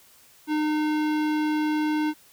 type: tone with hard clipping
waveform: sine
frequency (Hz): 304.9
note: D#4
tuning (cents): -35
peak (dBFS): -24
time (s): 0.47-2.14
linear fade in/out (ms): 50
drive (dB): 18
effects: white hiss -55 dBFS RMS until 2.32 s